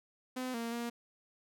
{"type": "tone with pitch steps", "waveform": "sawtooth", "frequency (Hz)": [255, 231.9, 236.2], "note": ["C4", "A#3", "A#3"], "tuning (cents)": [-44, -9, 23], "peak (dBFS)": -32, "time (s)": [0.36, 0.9], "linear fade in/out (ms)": 10, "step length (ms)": 180, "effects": []}